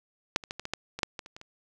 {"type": "clicks", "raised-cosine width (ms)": 0.2, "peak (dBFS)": [-6, -25, -17, -20, -18, -12, -19, -7, -19, -28, -26, -28], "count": 12, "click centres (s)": [0.361, 0.438, 0.509, 0.596, 0.654, 0.736, 0.99, 1.032, 1.192, 1.261, 1.365, 1.414], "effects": []}